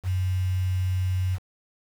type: tone with quantisation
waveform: sine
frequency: 92.3 Hz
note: F#2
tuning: 4 cents flat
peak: -22 dBFS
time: 0.03-1.39 s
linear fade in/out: 50 ms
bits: 7
effects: none